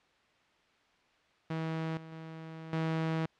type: tone with level steps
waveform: sawtooth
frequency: 161.1 Hz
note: E3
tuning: 39 cents flat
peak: -29 / -42 / -39 / -26 dBFS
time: 1.5-3.26 s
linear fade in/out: 5 ms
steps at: 1.97 / 2.12 / 2.73 s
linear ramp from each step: 2 ms
effects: white hiss -67 dBFS RMS until 3.39 s + low-pass 3000 Hz 12 dB/octave